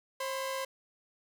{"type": "tone pair together", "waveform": "sawtooth", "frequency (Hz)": [535, 1013.7], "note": ["C5", "B5"], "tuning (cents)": [38, 45], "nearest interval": "major seventh", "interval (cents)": 1107, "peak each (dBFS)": [-31, -35], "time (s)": [0.2, 0.65], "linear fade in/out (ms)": 5, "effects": []}